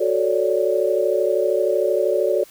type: chord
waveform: sine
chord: D major seventh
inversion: first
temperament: equal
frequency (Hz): 370 / 440 / 554.4 / 587.3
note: F#4 / A4 / C#5 / D5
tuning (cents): 0 / 0 / 0 / 0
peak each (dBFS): -22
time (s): 0-2.44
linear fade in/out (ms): 10
effects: white hiss -48 dBFS RMS until 2.5 s